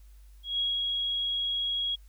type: tone with ADSR envelope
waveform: sine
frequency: 3309 Hz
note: G#7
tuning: 7 cents flat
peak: -25 dBFS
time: 0.43-1.96 s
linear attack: 160 ms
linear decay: 190 ms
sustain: -2 dB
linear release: 16 ms
effects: added 50 Hz sine -49 dBFS peak until 2.08 s + white hiss -67 dBFS RMS until 2.08 s